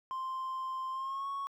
triangle tone with pitch glide, 1046.5 to 1106.8 Hz, C6 to C#6, 0 to -3 cents, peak -32 dBFS, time 0.11-1.47 s, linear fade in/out 0 ms, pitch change +97 cents, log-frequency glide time 0.91-1.28 s, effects tanh soft clip ceiling -29 dBFS

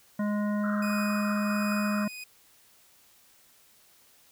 harmonic tone, 207.7 Hz, G#3, in tune, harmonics 1 / 3 / 5 / 7 / 9, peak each -26 / -36 / -40 / -43 / -45 dBFS, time 0.19-2.08 s, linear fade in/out 5 ms
pink band-pass noise, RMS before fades -37 dBFS, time 0.63-2.05 s, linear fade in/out 10 ms, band 1200 to 1500 Hz, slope 96 dB/octave
sawtooth tone with tremolo, 2490 Hz, D#7, 1 cent sharp, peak -32 dBFS, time 0.82-2.24 s, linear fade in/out 5 ms, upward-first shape triangle, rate 1.4 Hz, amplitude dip 50%
effects white hiss -60 dBFS RMS until 4.31 s

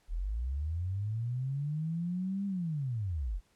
sine linear two-way sweep, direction up then down, 37 to 201.3 to 37 Hz, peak -31 dBFS, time 0.08-3.41 s, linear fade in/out 50 ms, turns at 2.46 s, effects pink hiss -70 dBFS RMS until 3.55 s + low-pass 11000 Hz 12 dB/octave

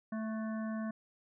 harmonic tone with a mistuned harmonic, 220 Hz, A3, in tune, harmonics 1 / 3 / 5 / 7 / 8, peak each -35 / -45 / -49 / -52 / -53 dBFS, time 0.12-0.91 s, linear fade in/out 5 ms, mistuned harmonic 7, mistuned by -44 cents, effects none

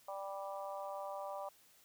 harmonic tone, 196.2 Hz, G3, 2 cents sharp, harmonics 3 / 4 / 5 / 6, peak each -44 / -46 / -48 / -50 dBFS, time 0.08-1.49 s, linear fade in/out 5 ms, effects white hiss -66 dBFS RMS until 1.84 s

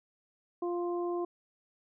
harmonic tone, 349.2 Hz, F4, in tune, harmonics 1 / 2 / 3, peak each -31 / -40 / -42 dBFS, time 0.62-1.25 s, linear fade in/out 5 ms, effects none

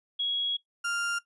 sine / 35% pulse tone pair in turn, 3322 / 1396.7 Hz, G#7 / F6, 0 / 0 cents, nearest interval octave + minor third, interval 1500 cents, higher first, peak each -26 dBFS, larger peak neither, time 0.19-0.57 / 0.84-1.19 s, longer first, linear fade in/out 10 ms, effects noise-tail reverb RT60 0.1 s tail -17 dB re dry + resampled to 24000 Hz

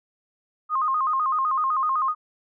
sine tone with vibrato, 1149 Hz, D6, 38 cents flat, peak -20 dBFS, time 0.69-2.15 s, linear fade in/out 50 ms, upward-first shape square, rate 7.9 Hz, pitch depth 130 cents each way, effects none

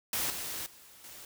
white noise with level steps, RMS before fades -32 / -38 / -55 / -48 dBFS, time 0.13-1.25 s, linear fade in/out 2 ms, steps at 0.3 / 0.66 / 1.04 s, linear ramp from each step 2 ms, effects none

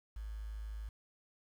sine tone with quantisation, 53.3 Hz, G#1, 46 cents sharp, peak -40 dBFS, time 0.16-0.89 s, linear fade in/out 5 ms, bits 10, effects none

